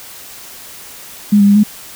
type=tone with pitch steps; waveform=sine; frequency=206.5 / 201.2 / 202.4 / 210.1 Hz; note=G#3 / G3 / G#3 / G#3; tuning=-10 / +45 / -44 / +20 cents; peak=-5 dBFS; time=1.32-1.636 s; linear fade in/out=10 ms; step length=79 ms; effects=white hiss -34 dBFS RMS until 1.95 s